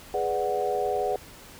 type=chord; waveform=sine; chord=G# half-diminished seventh; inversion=none; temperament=equal; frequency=415.3 / 493.9 / 587.3 / 740 Hz; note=G#4 / B4 / D5 / F#5; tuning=0 / 0 / 0 / 0 cents; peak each=-29 / -30 / -32 / -28 dBFS; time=0.14-1.16 s; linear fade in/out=2 ms; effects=pink hiss -47 dBFS RMS until 1.59 s